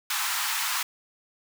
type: high-pass noise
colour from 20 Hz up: pink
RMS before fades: -28 dBFS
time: 0.1-0.83 s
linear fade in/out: 5 ms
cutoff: 880 Hz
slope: 48 dB/octave
effects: none